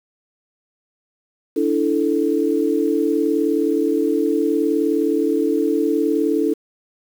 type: chord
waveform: sine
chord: D suspended second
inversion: none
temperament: equal with one note detuned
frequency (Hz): 290.3 / 329.6 / 440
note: D4 / E4 / A4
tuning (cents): -20 / 0 / 0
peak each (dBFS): -20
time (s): 1.56-6.54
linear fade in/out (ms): 10
effects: 7-bit